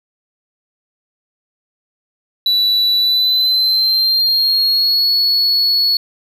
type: tone with pitch glide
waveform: triangle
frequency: 3951 to 4384 Hz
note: B7 to C#8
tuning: 0 to -20 cents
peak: -10 dBFS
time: 2.46-5.97 s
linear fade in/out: 2 ms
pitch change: +180 cents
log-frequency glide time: 2.98-5.12 s
effects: none